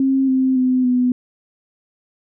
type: tone with pitch steps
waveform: sine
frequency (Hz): 267.7 / 261.4 / 255.3 / 249.3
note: C4 / C4 / C4 / B3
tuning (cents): +40 / -1 / -42 / +16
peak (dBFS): -13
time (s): 0-1.12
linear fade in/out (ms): 2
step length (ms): 280
effects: none